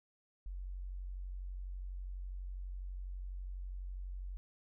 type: tone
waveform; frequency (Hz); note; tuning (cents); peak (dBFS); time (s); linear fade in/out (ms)
sine; 46.06; F#1; -7; -40; 0.46-4.37; 0
effects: none